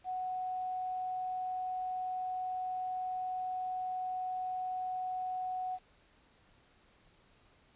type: tone with quantisation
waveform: sine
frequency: 740 Hz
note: F#5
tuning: in tune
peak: -34 dBFS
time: 0.04-5.79 s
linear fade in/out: 50 ms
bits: 10
effects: pink hiss -66 dBFS RMS until 7.75 s + resampled to 8000 Hz